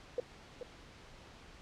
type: tone with echo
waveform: sine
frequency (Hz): 493.9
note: B4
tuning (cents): 0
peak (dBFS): -30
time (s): 0.18-0.2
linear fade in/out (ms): 2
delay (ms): 430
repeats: 1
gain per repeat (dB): -9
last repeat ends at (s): 0.63
effects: pink hiss -55 dBFS RMS until 1.61 s + low-pass 5000 Hz 12 dB/octave